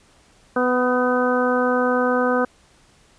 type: harmonic tone with a mistuned harmonic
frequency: 249.5 Hz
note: B3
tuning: 18 cents sharp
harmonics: 1 / 2 / 3 / 4 / 5 / 6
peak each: -22 / -20 / -27 / -28 / -25 / -26 dBFS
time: 0.56-2.45 s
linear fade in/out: 5 ms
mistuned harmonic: 6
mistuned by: +23 cents
effects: pink hiss -55 dBFS RMS until 3.18 s + resampled to 22050 Hz